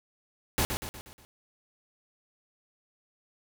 pink noise with echo, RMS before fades -26 dBFS, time 0.58-0.65 s, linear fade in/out 0 ms, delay 120 ms, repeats 5, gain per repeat -6 dB, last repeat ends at 1.25 s, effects none

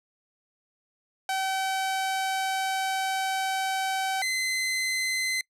sawtooth tone pair in turn, 766 / 2052 Hz, G5 / C7, -40 / -34 cents, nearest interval octave + perfect fourth, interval 1706 cents, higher second, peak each -22 dBFS, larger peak neither, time 1.29-4.22 / 4.22-5.41 s, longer first, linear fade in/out 2 ms, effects noise-tail reverb RT60 0.1 s tail -25 dB re dry + low-pass 12000 Hz 12 dB/octave

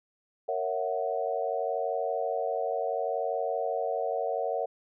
sine chord, F# dominant seventh, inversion first, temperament equal with one note detuned, 462.1 / 554.4 / 659.3 / 740 Hz, A#4 / C#5 / E5 / F#5, -15 / 0 / 0 / 0 cents, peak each -33 dBFS, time 0.48-4.66 s, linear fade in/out 10 ms, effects none

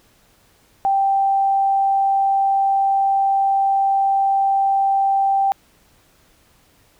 sine tone, 784 Hz, G5, in tune, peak -14 dBFS, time 0.85-5.52 s, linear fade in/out 0 ms, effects pink hiss -56 dBFS RMS until 6.99 s

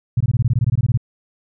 sine tone bursts, 119.5 Hz, A#2, 43 cents sharp, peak -12 dBFS, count 15, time 0.17-0.975 s, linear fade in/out 5 ms, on 35 ms, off 20 ms, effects none

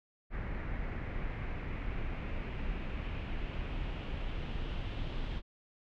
brown noise with low-pass filter sweep, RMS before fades -37 dBFS, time 0.3-5.42 s, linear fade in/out 50 ms, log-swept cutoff 2000 to 3300 Hz, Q 2.8, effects none

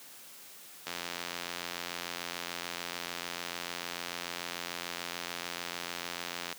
click train, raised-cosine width 0.2 ms, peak -18 dBFS, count 492, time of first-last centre 0.87-6.527 s, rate 86.8 Hz, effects white hiss -51 dBFS RMS until 6.58 s + high-pass 150 Hz 12 dB/octave

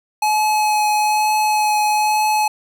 square tone with vibrato, 850 Hz, G#5, 40 cents sharp, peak -15 dBFS, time 0.22-2.48 s, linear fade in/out 5 ms, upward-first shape triangle, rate 1.1 Hz, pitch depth 13 cents each way, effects none

